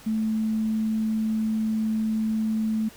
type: tone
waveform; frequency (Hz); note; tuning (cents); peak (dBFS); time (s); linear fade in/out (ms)
sine; 219.2; A3; -6; -22; 0.06-2.89; 10
effects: pink hiss -48 dBFS RMS until 2.96 s